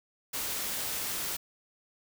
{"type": "noise", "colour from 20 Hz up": "white", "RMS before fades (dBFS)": -34, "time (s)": [0.33, 1.37], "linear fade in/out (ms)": 10, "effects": []}